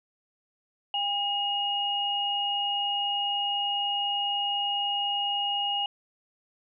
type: tone pair together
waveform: sine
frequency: 806 / 2870 Hz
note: G5 / F7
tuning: +48 / +47 cents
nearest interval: octave + minor seventh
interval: 2199 cents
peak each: -30 / -27 dBFS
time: 0.94-5.86 s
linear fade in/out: 2 ms
effects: none